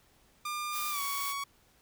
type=tone with pitch glide; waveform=sawtooth; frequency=1200 to 1119.6 Hz; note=D6 to C#6; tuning=+37 to +17 cents; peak=-30 dBFS; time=0.45-1.44 s; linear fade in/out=5 ms; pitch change=-120 cents; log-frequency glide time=0.9-1.01 s
type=noise; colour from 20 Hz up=blue; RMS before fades=-38 dBFS; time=0.71-1.35 s; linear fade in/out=50 ms
effects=pink hiss -65 dBFS RMS until 1.81 s